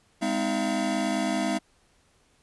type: tone cluster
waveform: square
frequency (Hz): 204.8 / 254.9 / 313.1 / 679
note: G#3 / C4 / D#4 / F5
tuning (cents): -24 / -45 / +11 / -49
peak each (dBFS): -31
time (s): 0.21-1.59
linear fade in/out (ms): 20
effects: pink hiss -64 dBFS RMS until 2.42 s + resampled to 24000 Hz